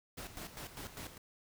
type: noise with tremolo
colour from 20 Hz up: pink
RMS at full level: -45 dBFS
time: 0.17-1.18 s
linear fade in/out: 10 ms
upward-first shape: square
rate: 5 Hz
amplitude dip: 65%
effects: none